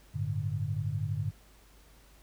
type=chord; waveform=sine; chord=G suspended second; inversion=none; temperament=just; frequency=98 / 110.25 / 147 Hz; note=G2 / A2 / D3; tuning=0 / +4 / +2 cents; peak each=-34 dBFS; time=0.14-1.31 s; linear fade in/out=20 ms; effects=added 50 Hz sine -57 dBFS peak until 2.22 s + pink hiss -61 dBFS RMS until 2.22 s